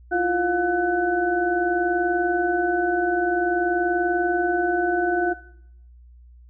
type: tone cluster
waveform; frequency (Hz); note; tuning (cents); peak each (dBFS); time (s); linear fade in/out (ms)
sine; 330.9 / 351.4 / 711 / 1500; E4 / F4 / F5 / F#6; +7 / +11 / +31 / +23; -30 / -22 / -24 / -24; 0.11-5.34; 20
effects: noise-tail reverb RT60 0.7 s tail -18 dB re dry + added 60 Hz sine -45 dBFS peak until 6.49 s